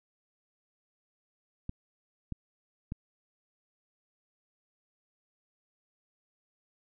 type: clicks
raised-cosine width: 5 ms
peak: -23 dBFS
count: 3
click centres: 1.694 / 2.323 / 2.921 s
effects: none